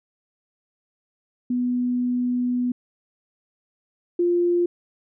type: tone pair in turn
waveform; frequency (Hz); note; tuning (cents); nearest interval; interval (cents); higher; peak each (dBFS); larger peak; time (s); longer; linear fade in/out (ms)
sine; 246.9 / 349.2; B3 / F4; 0 / 0; tritone; 600; second; -20 / -17; second; 1.5-2.72 / 4.19-4.66; first; 5
effects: none